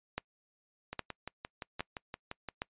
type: two click trains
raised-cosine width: 0.3 ms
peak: -18 / -23 dBFS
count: 4 / 10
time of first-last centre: 0.18-2.619 / 0.93-2.487 s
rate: 1.23 / 5.78 Hz
effects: noise-tail reverb RT60 0.1 s tail -25 dB re dry + resampled to 8000 Hz